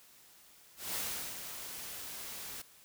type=noise with ADSR envelope; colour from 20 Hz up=white; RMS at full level=-36 dBFS; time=0.76-2.62 s; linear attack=190 ms; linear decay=400 ms; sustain=-8 dB; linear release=6 ms; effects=white hiss -60 dBFS RMS until 2.84 s